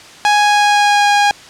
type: tone with pitch glide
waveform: sawtooth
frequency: 830.6 to 818.7 Hz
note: G#5 to G#5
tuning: 0 to -25 cents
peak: -5 dBFS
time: 0.25-1.31 s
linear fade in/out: 0 ms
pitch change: -25 cents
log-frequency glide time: 0.36-1.1 s
effects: white hiss -37 dBFS RMS until 1.49 s + low-pass 6000 Hz 12 dB/octave